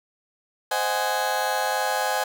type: chord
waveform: 30% pulse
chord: Ab dominant seventh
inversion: first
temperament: just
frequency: 519.1 / 623 / 747.5 / 830.6 Hz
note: C5 / Eb5 / Gb5 / Ab5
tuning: -14 / +2 / +17 / 0 cents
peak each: -27 / -28 / -26 / -23 dBFS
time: 0.71-2.24 s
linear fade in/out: 5 ms
effects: 8-bit